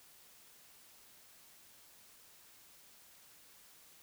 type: silence
effects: white hiss -61 dBFS RMS until 4.02 s